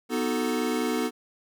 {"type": "chord", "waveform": "square", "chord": "B dominant seventh", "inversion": "none", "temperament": "equal", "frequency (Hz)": [246.9, 311.1, 370, 440], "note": ["B3", "D#4", "F#4", "A4"], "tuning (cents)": [0, 0, 0, 0], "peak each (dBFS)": [-29, -32, -34, -31], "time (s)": [0.09, 1.11], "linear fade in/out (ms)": 50, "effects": []}